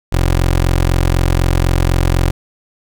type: tone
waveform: 20% pulse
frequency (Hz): 44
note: F1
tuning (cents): +14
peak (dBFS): -6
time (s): 0.12-2.31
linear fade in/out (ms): 10
effects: none